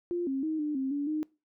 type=tone with pitch steps; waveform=sine; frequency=349.2 / 269.1 / 314.6 / 299.3 / 266.2 / 286.5 / 307.5 Hz; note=F4 / C4 / D#4 / D4 / C4 / D4 / D#4; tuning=0 / +49 / +19 / +33 / +30 / -43 / -20 cents; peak=-28 dBFS; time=0.11-1.23 s; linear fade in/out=0 ms; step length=160 ms; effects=noise-tail reverb RT60 0.3 s tail -24 dB re dry